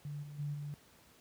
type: tone with level steps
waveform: sine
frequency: 145.8 Hz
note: D3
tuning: 12 cents flat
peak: -39 / -45 / -35 / -39 dBFS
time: 0.05-0.74 s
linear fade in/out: 0 ms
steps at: 0.22 / 0.38 / 0.53 s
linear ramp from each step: 20 ms
effects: pink hiss -63 dBFS RMS until 1.2 s + high-pass 60 Hz 12 dB/octave